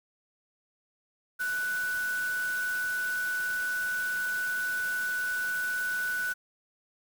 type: tone in noise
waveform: sine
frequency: 1486 Hz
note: F#6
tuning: 7 cents sharp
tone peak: -28 dBFS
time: 1.39-6.34 s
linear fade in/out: 20 ms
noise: white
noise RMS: -42 dBFS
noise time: 1.39-6.34 s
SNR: +11 dB
effects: none